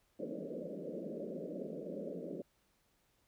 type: band-pass noise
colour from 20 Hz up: white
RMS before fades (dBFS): -43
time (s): 0.19-2.42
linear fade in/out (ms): 5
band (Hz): 160 to 600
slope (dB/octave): 96
effects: pink hiss -75 dBFS RMS until 3.27 s